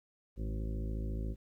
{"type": "harmonic tone with a mistuned harmonic", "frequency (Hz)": 54.1, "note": "A1", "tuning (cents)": -29, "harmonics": [1, 2, 3, 4, 5, 6, 7, 9, 10], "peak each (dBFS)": [-35, -42, -47, -46, -49, -51, -50, -56, -56], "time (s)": [0.36, 1.36], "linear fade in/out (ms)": 50, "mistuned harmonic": 3, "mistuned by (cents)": -37, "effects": ["12-bit"]}